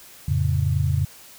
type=chord; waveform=sine; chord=F augmented; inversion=none; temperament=equal; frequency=87.31 / 110 / 138.59 Hz; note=F2 / A2 / C#3; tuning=0 / 0 / 0 cents; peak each=-22 / -25 / -22 dBFS; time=0.28-1.05 s; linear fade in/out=5 ms; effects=white hiss -46 dBFS RMS until 1.38 s